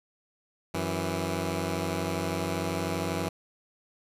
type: tone pair together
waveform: 10% pulse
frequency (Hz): 92.5 / 164.82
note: F#2 / E3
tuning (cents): 0 / 0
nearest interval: minor seventh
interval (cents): 1000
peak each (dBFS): -23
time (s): 0.74-3.29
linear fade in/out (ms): 5
effects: resampled to 32000 Hz